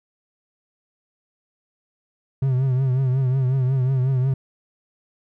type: tone with vibrato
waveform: triangle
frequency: 130.6 Hz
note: C3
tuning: 3 cents flat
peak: -15 dBFS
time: 2.42-4.34 s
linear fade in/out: 5 ms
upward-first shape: triangle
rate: 5.5 Hz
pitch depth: 85 cents each way
effects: none